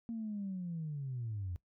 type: linear sweep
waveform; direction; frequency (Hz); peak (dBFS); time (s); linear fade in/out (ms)
sine; down; 233.1 to 84.5; -36; 0.09-1.56; 0
effects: noise-tail reverb RT60 0.1 s tail -19 dB re dry + tanh soft clip ceiling -32 dBFS